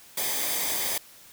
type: noise with comb filter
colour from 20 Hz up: white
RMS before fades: -28 dBFS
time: 0.17-0.98 s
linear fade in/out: 5 ms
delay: 0.72 ms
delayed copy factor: -0.6
effects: white hiss -51 dBFS RMS until 1.32 s